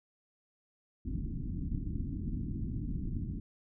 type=low-pass noise; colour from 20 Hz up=pink; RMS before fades=-36 dBFS; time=1.05-3.4 s; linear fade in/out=5 ms; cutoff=300 Hz; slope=48 dB/octave; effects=none